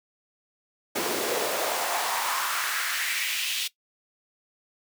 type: noise with high-pass filter sweep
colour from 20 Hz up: pink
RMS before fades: -28 dBFS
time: 0.95-3.68 s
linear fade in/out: 10 ms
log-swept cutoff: 320 to 3200 Hz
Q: 2.5
effects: noise-tail reverb RT60 0.1 s tail -18 dB re dry